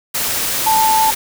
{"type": "tone in noise", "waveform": "sine", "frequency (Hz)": 880, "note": "A5", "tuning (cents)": 0, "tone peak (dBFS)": -11, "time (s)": [0.66, 1.11], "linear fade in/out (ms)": 10, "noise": "white", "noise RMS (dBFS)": -19, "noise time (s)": [0.14, 1.15], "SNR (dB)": 5, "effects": []}